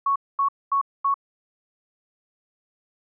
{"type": "tone bursts", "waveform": "sine", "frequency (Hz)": 1108.7, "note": "C#6", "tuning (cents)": 0, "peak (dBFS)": -18, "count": 4, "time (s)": [0.06, 1.142], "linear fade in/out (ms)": 5, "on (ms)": 98, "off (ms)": 230, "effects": []}